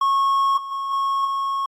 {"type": "tone with level steps", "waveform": "triangle", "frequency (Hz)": 1095, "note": "C#6", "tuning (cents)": -22, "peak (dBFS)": [-14, -27, -22, -17, -19], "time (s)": [0.01, 1.66], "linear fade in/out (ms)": 5, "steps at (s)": [0.57, 0.72, 0.92, 1.25], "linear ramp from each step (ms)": 2, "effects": ["AAC 48 kbps"]}